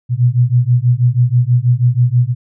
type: beating tone pair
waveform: sine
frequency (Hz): 119.7 / 125.9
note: A#2 / B2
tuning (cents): +46 / +34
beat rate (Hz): 6.2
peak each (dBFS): -12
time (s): 0.09-2.35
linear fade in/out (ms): 50
effects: none